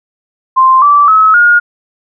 sine tone with pitch steps, 1046.5 / 1161.2 / 1288.4 / 1429.6 Hz, C6 / D6 / E6 / F6, 0 / -20 / -40 / +40 cents, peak -3 dBFS, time 0.56-1.6 s, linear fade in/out 20 ms, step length 260 ms, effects none

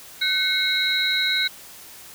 sine tone cluster, 1518 / 2170 / 3869 / 4147 Hz, F#6 / C#7 / B7 / C8, +44 / -37 / -36 / -16 cents, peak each -26 / -25 / -22 / -28 dBFS, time 0.21-1.48 s, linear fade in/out 10 ms, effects white hiss -43 dBFS RMS until 2.14 s

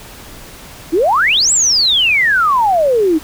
sine exponential two-way sweep, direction up then down, 298.7 to 7950 to 298.7 Hz, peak -9 dBFS, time 0.92-3.19 s, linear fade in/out 20 ms, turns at 1.52 s, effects pink hiss -35 dBFS RMS until 3.23 s

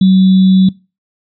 sine tone with sample-and-hold, 188.5 Hz, F#3, 32 cents sharp, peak -4 dBFS, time 0.01-0.69 s, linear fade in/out 5 ms, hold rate 3675 Hz, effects noise-tail reverb RT60 0.3 s tail -23 dB re dry + resampled to 11025 Hz

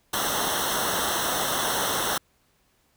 pink noise with comb filter, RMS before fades -26 dBFS, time 0.13-2.18 s, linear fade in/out 5 ms, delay 0.42 ms, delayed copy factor -0.95, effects pink hiss -66 dBFS RMS until 2.96 s

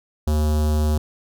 square tone with notch filter, 76 Hz, D#2, 40 cents flat, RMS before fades -19 dBFS, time 0.27-0.98 s, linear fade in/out 5 ms, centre 2100 Hz, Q 0.66, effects none

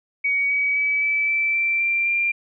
sine tone with pitch steps, 2252 / 2270 / 2289 / 2307 / 2326 / 2345 / 2364 / 2383 Hz, C#7 / C#7 / D7 / D7 / D7 / D7 / D7 / D7, +27 / +41 / -45 / -31 / -17 / -3 / +11 / +25 cents, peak -18 dBFS, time 0.24-2.32 s, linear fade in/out 10 ms, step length 260 ms, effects none

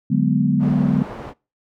sine chord, G# half-diminished seventh, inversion second, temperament equal, 146.83 / 185 / 207.7 / 246.9 Hz, D3 / F#3 / G#3 / B3, 0 / 0 / 0 / 0 cents, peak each -20 dBFS, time 0.1-1.03 s, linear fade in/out 10 ms
white low-pass noise, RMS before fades -33 dBFS, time 0.59-1.34 s, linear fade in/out 50 ms, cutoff 710 Hz, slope 12 dB/octave
effects noise-tail reverb RT60 0.3 s tail -24 dB re dry

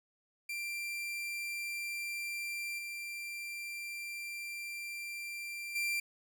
40% pulse tone with level steps, 2364 Hz, D7, 11 cents sharp, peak -36 / -39 / -31 dBFS, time 0.49-6 s, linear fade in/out 5 ms, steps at 2.78 / 5.75 s, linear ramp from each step 10 ms, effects none

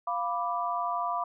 sine chord, B diminished, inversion second, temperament equal, 698.5 / 987.8 / 1174.7 Hz, F5 / B5 / D6, 0 / 0 / 0 cents, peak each -32 dBFS, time 0.07-1.24 s, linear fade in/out 5 ms, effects none

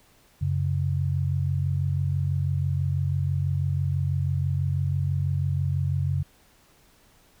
sine tone pair together, 92.5 / 138.59 Hz, F#2 / C#3, 0 / 0 cents, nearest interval perfect fifth, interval 700 cents, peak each -25 dBFS, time 0.41-6.23 s, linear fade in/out 10 ms, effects pink hiss -59 dBFS RMS until 7.4 s

